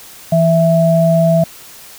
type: tone pair together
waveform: sine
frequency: 165.13 / 659.3 Hz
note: E3 / E5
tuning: +3 / 0 cents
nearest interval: 2 octaves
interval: 2397 cents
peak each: -11 dBFS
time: 0.32-1.44 s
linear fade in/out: 5 ms
effects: white hiss -37 dBFS RMS until 1.98 s